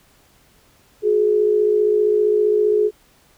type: tone pair together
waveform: sine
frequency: 367.2 / 422.4 Hz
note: F#4 / G#4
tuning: -13 / +29 cents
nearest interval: major second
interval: 242 cents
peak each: -21 / -14 dBFS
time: 1.02-2.91 s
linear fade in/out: 50 ms
effects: pink hiss -55 dBFS RMS until 3.37 s